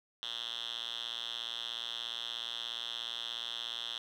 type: tone with band-pass filter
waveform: 5% pulse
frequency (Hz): 116.9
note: A#2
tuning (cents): +5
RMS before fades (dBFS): -40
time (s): 0.23-3.98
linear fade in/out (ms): 0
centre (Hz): 3400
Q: 6.4
effects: 11-bit